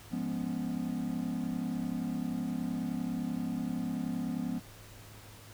triangle chord, C# dominant seventh, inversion first, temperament equal, 174.61 / 207.7 / 246.9 / 277.2 Hz, E#3 / G#3 / B3 / C#4, 0 / 0 / 0 / 0 cents, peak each -36 / -37 / -33 / -38 dBFS, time 0.11-4.6 s, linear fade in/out 20 ms, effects added 105 Hz sine -53 dBFS peak until 5.53 s + pink hiss -53 dBFS RMS until 5.53 s

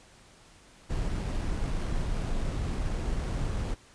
brown noise with sample-and-hold, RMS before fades -30 dBFS, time 0.89-3.75 s, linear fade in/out 20 ms, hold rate 7350 Hz, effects pink hiss -56 dBFS RMS until 3.94 s + resampled to 22050 Hz

